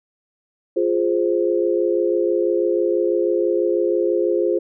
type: chord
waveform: sine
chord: F minor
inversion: none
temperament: equal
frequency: 349.2 / 415.3 / 523.3 Hz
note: F4 / Ab4 / C5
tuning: 0 / 0 / 0 cents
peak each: -19 / -21 / -22 dBFS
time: 0.76-4.59 s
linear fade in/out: 10 ms
effects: none